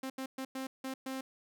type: tone bursts at uneven times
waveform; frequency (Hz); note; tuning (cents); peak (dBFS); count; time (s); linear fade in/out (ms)
sawtooth; 264.2; C4; +17; -33; 6; 0.03-0.1 / 0.18-0.26 / 0.38-0.45 / 0.55-0.67 / 0.84-0.94 / 1.06-1.21; 5
effects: none